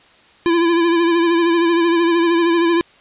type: tone with vibrato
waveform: square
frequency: 338.4 Hz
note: E4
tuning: 45 cents sharp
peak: -13 dBFS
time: 0.46-2.81 s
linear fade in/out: 0 ms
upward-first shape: sine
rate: 13 Hz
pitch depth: 43 cents each way
effects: white hiss -49 dBFS RMS until 3 s + resampled to 8000 Hz